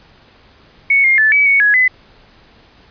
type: tone with pitch steps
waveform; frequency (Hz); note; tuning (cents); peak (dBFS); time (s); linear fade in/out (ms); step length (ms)
sine; 2218 / 2124 / 1746 / 2284 / 2224 / 1675 / 2016; C#7 / C7 / A6 / D7 / C#7 / G#6 / B6; 0 / +25 / -14 / -49 / +5 / +14 / +35; -8; 0.9-1.88; 5; 140
effects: pink hiss -47 dBFS RMS until 2.9 s + resampled to 11025 Hz